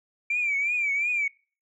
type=tone with vibrato; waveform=sine; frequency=2339 Hz; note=D7; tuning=8 cents flat; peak=-22 dBFS; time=0.3-1.28 s; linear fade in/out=5 ms; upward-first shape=triangle; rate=2.8 Hz; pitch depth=110 cents each way; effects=noise-tail reverb RT60 0.4 s tail -26 dB re dry + tanh soft clip ceiling -18 dBFS